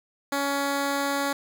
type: tone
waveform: 10% pulse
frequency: 280.3 Hz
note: C#4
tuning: 19 cents sharp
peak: -16 dBFS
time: 0.32-1.33 s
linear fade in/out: 5 ms
effects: none